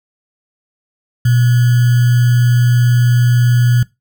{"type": "tone with sample-and-hold", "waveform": "sine", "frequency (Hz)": 121.6, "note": "B2", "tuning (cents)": -26, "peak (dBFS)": -8, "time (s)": [1.25, 3.83], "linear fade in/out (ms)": 5, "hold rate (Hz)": 1575, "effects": ["noise-tail reverb RT60 0.2 s tail -20 dB re dry"]}